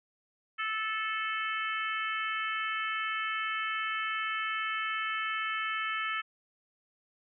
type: harmonic tone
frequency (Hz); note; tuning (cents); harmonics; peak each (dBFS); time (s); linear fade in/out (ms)
437.4; A4; -10; 3 / 4 / 5 / 6 / 7; -34 / -36 / -38 / -40 / -41; 0.58-6.22; 20
effects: none